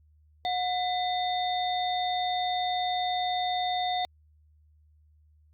harmonic tone with a mistuned harmonic, 726 Hz, F#5, 33 cents flat, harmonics 1 / 3 / 5 / 6, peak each -27 / -39 / -34 / -43 dBFS, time 0.45-4.05 s, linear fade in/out 0 ms, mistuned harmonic 3, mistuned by -140 cents, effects added 76 Hz sine -58 dBFS peak until 5.53 s + Opus 48 kbps

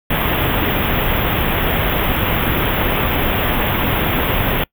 pink band-stop noise, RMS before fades -17 dBFS, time 0.1-4.64 s, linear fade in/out 5 ms, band 3500 to 12000 Hz, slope 96 dB/octave, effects noise-tail reverb RT60 0.1 s tail -24 dB re dry

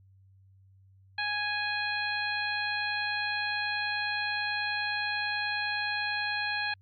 harmonic tone, 830.6 Hz, G#5, in tune, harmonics 1 / 2 / 3 / 4 / 5, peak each -36 / -32 / -35 / -41 / -37 dBFS, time 1.18-6.74 s, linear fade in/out 5 ms, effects added 96 Hz sine -56 dBFS peak until 6.81 s + Opus 48 kbps

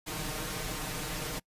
pink noise with comb filter, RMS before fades -36 dBFS, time 0.06-1.4 s, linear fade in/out 20 ms, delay 6.5 ms, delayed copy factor +0.85, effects noise-tail reverb RT60 0.1 s tail -25 dB re dry + resampled to 32000 Hz

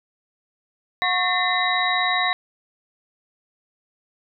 sine tone cluster, 725 / 1101 / 1804 / 2039 / 3835 Hz, F#5 / C#6 / A6 / C7 / A#7, -35 / -12 / +43 / -45 / +48 cents, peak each -25 dBFS, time 1.02-2.33 s, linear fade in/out 0 ms, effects none

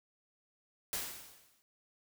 white noise with exponential decay, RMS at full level -35 dBFS, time 0.93-1.62 s, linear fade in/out 0 ms, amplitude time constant 150 ms, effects none

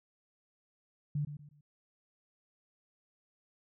sine tone with echo, 146.83 Hz, D3, in tune, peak -30 dBFS, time 1.15-1.25 s, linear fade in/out 5 ms, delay 120 ms, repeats 3, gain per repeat -10 dB, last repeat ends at 1.61 s, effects none

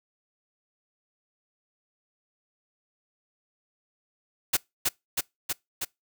white noise with echo, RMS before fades -22 dBFS, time 4.53-4.57 s, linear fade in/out 10 ms, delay 320 ms, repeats 4, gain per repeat -2 dB, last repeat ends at 5.85 s, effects noise-tail reverb RT60 0.2 s tail -25 dB re dry

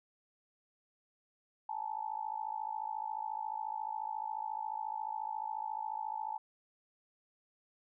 sine tone with amplitude modulation, 870 Hz, A5, 20 cents flat, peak -32 dBFS, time 1.69-6.38 s, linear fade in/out 5 ms, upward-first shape sine, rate 54.2 Hz, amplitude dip 95%, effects none

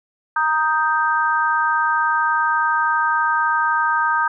sine chord, Eb major, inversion second, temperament equal, 932.3 / 1244.5 / 1568 Hz, Bb5 / Eb6 / G6, 0 / 0 / 0 cents, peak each -20 dBFS, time 0.36-4.28 s, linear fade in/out 5 ms, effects none

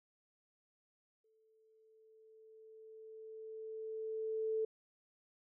sine tone with exponential growth, 440 Hz, A4, in tune, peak -32 dBFS, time 1.24-4.65 s, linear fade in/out 5 ms, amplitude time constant 740 ms, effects none

